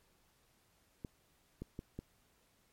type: clicks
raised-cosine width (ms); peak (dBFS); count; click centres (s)
3; -29; 4; 1.048 / 1.62 / 1.791 / 1.99
effects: pink hiss -72 dBFS RMS until 2.72 s + MP3 64 kbps